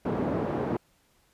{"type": "band-pass noise", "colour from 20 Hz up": "pink", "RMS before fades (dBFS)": -29, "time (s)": [0.05, 0.77], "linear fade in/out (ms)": 5, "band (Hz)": [170, 680], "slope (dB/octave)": 12, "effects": ["pink hiss -66 dBFS RMS until 1.33 s", "resampled to 32000 Hz"]}